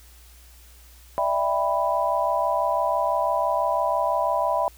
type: chord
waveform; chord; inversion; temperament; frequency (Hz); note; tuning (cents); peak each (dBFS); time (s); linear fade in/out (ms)
sine; E minor seventh; third; just; 593.3 / 659.3 / 791.1 / 988.9; D5 / E5 / G5 / B5; +18 / 0 / +16 / +2; -27 / -25 / -28 / -24; 1.18-4.68; 0
effects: added 60 Hz sine -48 dBFS peak until 4.77 s + white hiss -53 dBFS RMS until 4.77 s